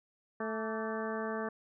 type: harmonic tone with a mistuned harmonic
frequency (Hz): 220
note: A3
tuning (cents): 0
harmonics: 1 / 2 / 3 / 4 / 5 / 6 / 7 / 8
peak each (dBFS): -39 / -38 / -41 / -45 / -42 / -50 / -45 / -46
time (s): 0.4-1.49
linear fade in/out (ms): 5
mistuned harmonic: 5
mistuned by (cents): +80
effects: none